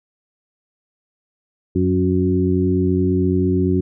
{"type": "harmonic tone with a mistuned harmonic", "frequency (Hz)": 91.7, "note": "F#2", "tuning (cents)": -15, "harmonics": [1, 2, 3, 4], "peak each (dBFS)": [-20, -20, -20, -20], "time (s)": [1.75, 3.81], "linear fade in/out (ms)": 10, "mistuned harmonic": 3, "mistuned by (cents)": 16, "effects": []}